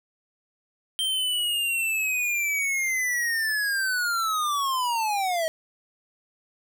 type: linear sweep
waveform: square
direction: down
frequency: 3158 to 630 Hz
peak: -24 dBFS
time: 0.99-5.48 s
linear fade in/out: 0 ms
effects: none